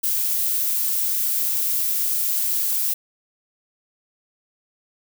violet noise, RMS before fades -22 dBFS, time 0.03-2.94 s, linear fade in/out 10 ms, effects none

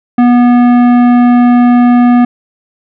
sine tone with tanh clipping, 243.4 Hz, B3, 25 cents flat, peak -5 dBFS, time 0.18-2.25 s, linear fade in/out 5 ms, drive 14 dB, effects none

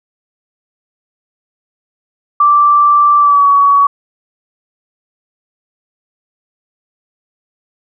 sine tone with pitch glide, 1170 to 1128.8 Hz, D6 to C#6, -7 to +31 cents, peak -5 dBFS, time 2.4-3.87 s, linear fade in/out 5 ms, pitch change -62 cents, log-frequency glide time 3.19-3.47 s, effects none

